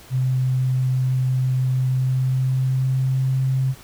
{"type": "tone with pitch glide", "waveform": "sine", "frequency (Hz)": [129, 131.86], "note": ["C3", "C3"], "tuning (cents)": [-24, 14], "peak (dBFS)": -17, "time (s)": [0.1, 3.75], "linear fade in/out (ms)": 50, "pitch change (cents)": 38, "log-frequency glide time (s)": [1.78, 3.38], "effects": ["pink hiss -45 dBFS RMS until 3.83 s"]}